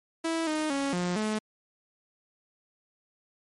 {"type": "tone with pitch steps", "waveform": "sawtooth", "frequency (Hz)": [327.7, 308.9, 277.2, 177.8, 215], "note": ["E4", "D#4", "C#4", "F3", "A3"], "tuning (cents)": [-10, -12, 0, 31, -40], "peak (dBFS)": -23, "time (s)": [0.24, 1.39], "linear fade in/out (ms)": 10, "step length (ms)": 230, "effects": ["MP3 48 kbps"]}